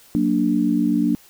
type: chord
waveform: sine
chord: Gb augmented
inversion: none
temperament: equal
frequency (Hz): 185 / 233.1 / 293.7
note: Gb3 / Bb3 / D4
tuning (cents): 0 / 0 / 0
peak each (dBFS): -23 / -20 / -19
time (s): 0.15-1.15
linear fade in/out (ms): 0
effects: white hiss -50 dBFS RMS until 1.29 s